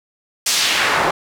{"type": "noise with band-pass filter sweep", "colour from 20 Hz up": "pink", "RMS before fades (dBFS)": -17, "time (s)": [0.46, 1.11], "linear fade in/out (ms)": 5, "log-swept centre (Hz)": [6600, 790], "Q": 1.1, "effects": []}